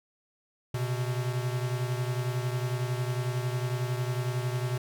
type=beating tone pair; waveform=square; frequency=122.7 / 133.7 Hz; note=B2 / C3; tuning=-11 / +38 cents; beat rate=11 Hz; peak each=-30 / -35 dBFS; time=0.74-4.78 s; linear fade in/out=5 ms; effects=none